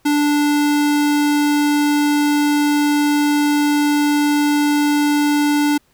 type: tone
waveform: square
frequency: 293.2 Hz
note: D4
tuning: 3 cents flat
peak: -14 dBFS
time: 0.05-5.78 s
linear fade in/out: 10 ms
effects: pink hiss -59 dBFS RMS until 5.93 s